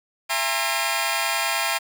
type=tone cluster; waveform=15% pulse; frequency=670 / 814 / 921 / 1060 / 2412 Hz; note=E5 / G#5 / A#5 / C6 / D7; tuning=+28 / -35 / -21 / +22 / +46 cents; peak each=-22 dBFS; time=0.29-1.79 s; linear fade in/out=20 ms; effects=8-bit